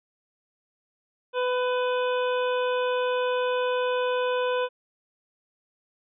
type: harmonic tone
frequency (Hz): 499.7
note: B4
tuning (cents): +20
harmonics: 1 / 2 / 3 / 5 / 6 / 7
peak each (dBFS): -24 / -30 / -34 / -38 / -40 / -41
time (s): 1.33-4.69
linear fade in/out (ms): 50
effects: none